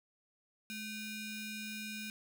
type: ring-modulated tone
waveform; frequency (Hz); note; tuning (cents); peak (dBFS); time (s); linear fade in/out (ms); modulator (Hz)
sawtooth; 1323; E6; +6; -34; 0.7-2.1; 0; 1110
effects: none